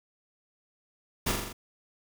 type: noise with echo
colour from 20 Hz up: pink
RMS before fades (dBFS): -27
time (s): 1.26-1.32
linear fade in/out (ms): 10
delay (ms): 42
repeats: 5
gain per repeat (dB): -3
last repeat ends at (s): 1.53
effects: none